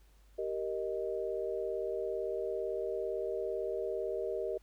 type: chord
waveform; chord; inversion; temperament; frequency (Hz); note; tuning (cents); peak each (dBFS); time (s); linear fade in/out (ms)
sine; Eb major; first; just; 388.9 / 466.7 / 622.3; G4 / Bb4 / Eb5; -14 / +2 / 0; -37 / -37 / -38; 0.38-4.58; 10
effects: added 50 Hz sine -59 dBFS peak until 4.62 s + pink hiss -70 dBFS RMS until 4.62 s